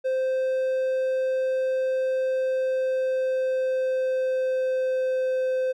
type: tone with pitch glide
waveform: triangle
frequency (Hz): 521 to 516.5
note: C5 to C5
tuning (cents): -7 to -22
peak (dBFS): -20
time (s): 0.04-5.73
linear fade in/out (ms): 20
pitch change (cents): -15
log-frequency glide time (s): 2.27-5.55
effects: none